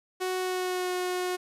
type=tone with pitch glide; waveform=sawtooth; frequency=370 to 363 Hz; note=F#4 to F#4; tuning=0 to -33 cents; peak=-24 dBFS; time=0.2-1.37 s; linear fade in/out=20 ms; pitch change=-33 cents; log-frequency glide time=0.38-0.92 s; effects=resampled to 32000 Hz + 11-bit